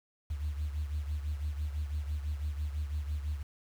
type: beating tone pair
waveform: sine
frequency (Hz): 73.42 / 79.42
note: D2 / D#2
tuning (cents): 0 / +36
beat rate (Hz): 6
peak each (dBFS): -32 / -38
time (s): 0.3-3.43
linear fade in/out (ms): 10
effects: tanh soft clip ceiling -27 dBFS + 9-bit